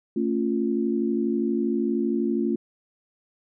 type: chord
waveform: sine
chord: A augmented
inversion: none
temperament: equal with one note detuned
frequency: 224.8 / 277.2 / 349.2 Hz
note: A3 / C#4 / E#4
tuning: +37 / 0 / 0 cents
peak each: -25 / -27 / -26 dBFS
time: 0.16-2.56 s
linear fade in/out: 5 ms
effects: none